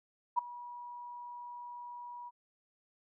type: tone with ADSR envelope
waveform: sine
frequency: 967 Hz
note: B5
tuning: 37 cents flat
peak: -23 dBFS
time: 0.36-2.31 s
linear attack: 25 ms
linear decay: 8 ms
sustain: -20 dB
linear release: 34 ms
effects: none